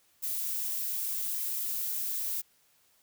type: noise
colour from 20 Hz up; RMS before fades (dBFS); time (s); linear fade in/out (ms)
violet; -33; 0.22-2.42; 20
effects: white hiss -67 dBFS RMS until 3.02 s